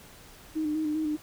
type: tone with vibrato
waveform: sine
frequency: 307.8 Hz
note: D#4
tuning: 19 cents flat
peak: -26 dBFS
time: 0.55-1.17 s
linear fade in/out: 20 ms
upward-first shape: square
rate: 5 Hz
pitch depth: 33 cents each way
effects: pink hiss -51 dBFS RMS until 1.22 s